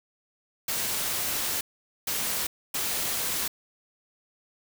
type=noise bursts at uneven times; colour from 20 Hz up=white; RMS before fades=-29 dBFS; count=3; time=0.68-1.61 / 2.07-2.47 / 2.74-3.48 s; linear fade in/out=5 ms; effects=none

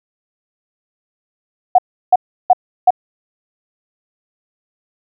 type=tone bursts; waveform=sine; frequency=731 Hz; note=F#5; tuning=21 cents flat; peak=-4 dBFS; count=4; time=1.75-2.906 s; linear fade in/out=5 ms; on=34 ms; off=340 ms; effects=none

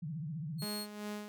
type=tone with vibrato; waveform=sine; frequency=155.56 Hz; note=D#3; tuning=in tune; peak=-37 dBFS; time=0.02-0.65 s; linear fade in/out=10 ms; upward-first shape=triangle; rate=15 Hz; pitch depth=230 cents each way
type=tone; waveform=sawtooth; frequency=4300 Hz; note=C8; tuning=47 cents sharp; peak=-37 dBFS; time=0.58-0.87 s; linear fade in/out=50 ms
type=tone with tremolo; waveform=sawtooth; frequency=208.6 Hz; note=G#3; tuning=8 cents sharp; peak=-34 dBFS; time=0.62-1.28 s; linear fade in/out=0 ms; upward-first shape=sine; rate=2.6 Hz; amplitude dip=60%
effects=none

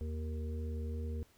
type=harmonic tone with a mistuned harmonic; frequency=77.78 Hz; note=D#2; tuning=in tune; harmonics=1 / 3 / 5 / 6; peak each=-36 / -46 / -52 / -49 dBFS; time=0.01-1.23 s; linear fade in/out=0 ms; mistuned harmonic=1; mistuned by=+19 cents; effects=pink hiss -67 dBFS RMS until 1.37 s

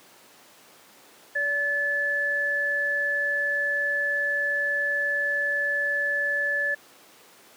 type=tone pair together; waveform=sine; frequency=574 / 1730.5 Hz; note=D5 / A6; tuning=-40 / -29 cents; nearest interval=octave + perfect fifth; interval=1911 cents; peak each=-32 / -23 dBFS; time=1.35-6.75 s; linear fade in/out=10 ms; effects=pink hiss -52 dBFS RMS until 7.56 s + high-pass 300 Hz 12 dB/octave

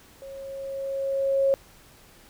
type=tone with level ramp; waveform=sine; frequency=545 Hz; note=C#5; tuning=29 cents flat; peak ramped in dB=-38 to -17 dBFS; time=0.22-1.54 s; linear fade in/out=0 ms; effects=pink hiss -53 dBFS RMS until 2.29 s

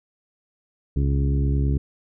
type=harmonic tone with a mistuned harmonic; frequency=69.3 Hz; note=C#2; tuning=in tune; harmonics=1 / 2 / 3 / 4 / 5 / 6; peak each=-20 / -23 / -34 / -30 / -36 / -37 dBFS; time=0.96-1.78 s; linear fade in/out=5 ms; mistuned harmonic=1; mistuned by=-31 cents; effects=none

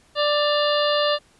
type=harmonic tone with a mistuned harmonic; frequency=590 Hz; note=D5; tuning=8 cents sharp; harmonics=1 / 2 / 3 / 5 / 6 / 7 / 8; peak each=-20 / -25 / -29 / -28 / -28 / -30 / -34 dBFS; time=0.15-1.19 s; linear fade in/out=50 ms; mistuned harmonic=5; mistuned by=-68 cents; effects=pink hiss -57 dBFS RMS until 1.39 s + resampled to 24000 Hz

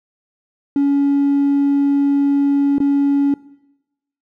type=tone with dropouts; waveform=triangle; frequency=281.4 Hz; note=C#4; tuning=26 cents sharp; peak=-9 dBFS; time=0.76-3.34 s; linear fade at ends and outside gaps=2 ms; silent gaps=2.783-2.802 s; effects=noise-tail reverb RT60 0.9 s tail -22 dB re dry + tanh soft clip ceiling -8 dBFS

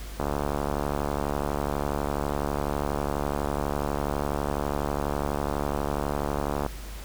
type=click train; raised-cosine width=1 ms; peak=-13 dBFS; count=467; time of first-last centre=0.2-6.663 s; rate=72.1 Hz; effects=added 50 Hz sine -36 dBFS peak until 7.04 s + pink hiss -44 dBFS RMS until 7.04 s

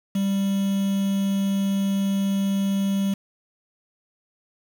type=tone with quantisation; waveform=triangle; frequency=196.5 Hz; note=G3; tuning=4 cents sharp; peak=-18 dBFS; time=0.15-3.14 s; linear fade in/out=5 ms; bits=6; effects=none

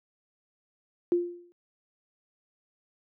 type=tone with exponential decay; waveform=sine; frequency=349.2 Hz; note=F4; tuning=in tune; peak=-18 dBFS; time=1.12-1.52 s; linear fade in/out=0 ms; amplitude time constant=85 ms; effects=high-pass 200 Hz 12 dB/octave

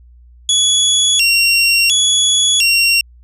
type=tone with vibrato; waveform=25% pulse; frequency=3050 Hz; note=G7; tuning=48 cents flat; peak=-6 dBFS; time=0.49-3.01 s; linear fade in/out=2 ms; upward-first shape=square; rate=0.71 Hz; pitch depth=180 cents each way; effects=added 60 Hz sine -40 dBFS peak until 3.23 s + resampled to 32000 Hz

